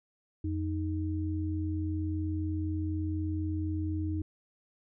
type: tone pair together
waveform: sine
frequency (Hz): 87.9 / 311.7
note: F2 / D#4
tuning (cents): +12 / +3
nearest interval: octave + minor seventh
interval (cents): 2191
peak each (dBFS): -31 / -34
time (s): 0.44-4.22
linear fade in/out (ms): 5
effects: none